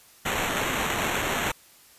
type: noise with sample-and-hold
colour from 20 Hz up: white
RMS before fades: -27 dBFS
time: 0.25-1.52 s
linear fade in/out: 10 ms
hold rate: 4900 Hz
effects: white hiss -54 dBFS RMS until 1.98 s + resampled to 32000 Hz